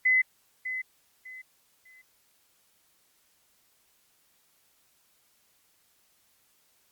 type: tone with echo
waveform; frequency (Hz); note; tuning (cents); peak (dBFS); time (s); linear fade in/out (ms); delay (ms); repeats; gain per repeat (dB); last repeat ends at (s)
sine; 2026; B6; +44; -19; 0.05-0.22; 10; 600; 3; -11; 2.02
effects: white hiss -67 dBFS RMS until 6.91 s + Opus 48 kbps